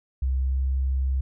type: tone with pitch glide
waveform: sine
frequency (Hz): 65.41 to 66.13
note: C2 to C2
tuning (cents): 0 to +19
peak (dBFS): -21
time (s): 0.22-1.21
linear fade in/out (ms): 5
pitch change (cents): +19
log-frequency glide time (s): 0.41-0.57
effects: none